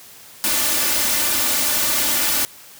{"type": "noise with comb filter", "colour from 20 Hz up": "white", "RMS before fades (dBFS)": -19, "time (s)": [0.44, 2.45], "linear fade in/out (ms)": 0, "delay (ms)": 3.4, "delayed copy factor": 0.75, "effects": ["white hiss -43 dBFS RMS until 2.79 s", "high-pass 60 Hz 12 dB/octave"]}